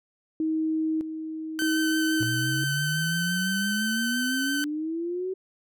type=tone with tremolo; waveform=sine; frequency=316.4 Hz; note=D#4; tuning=29 cents sharp; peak=-23 dBFS; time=0.4-2.64 s; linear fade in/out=2 ms; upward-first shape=square; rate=0.82 Hz; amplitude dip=60%
type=tone with vibrato; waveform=sawtooth; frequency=1532 Hz; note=G6; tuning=40 cents flat; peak=-23 dBFS; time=1.59-4.64 s; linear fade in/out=0 ms; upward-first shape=triangle; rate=5.9 Hz; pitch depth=16 cents each way
type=exponential sweep; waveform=sine; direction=up; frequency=116.54 to 381.3 Hz; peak=-27 dBFS; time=2.2-5.34 s; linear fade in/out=10 ms
effects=none